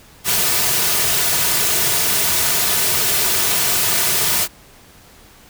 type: noise with comb filter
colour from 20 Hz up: white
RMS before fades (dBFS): -17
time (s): 0.24-4.48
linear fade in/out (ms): 50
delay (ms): 3.7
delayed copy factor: -0.55
effects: pink hiss -46 dBFS RMS until 5.49 s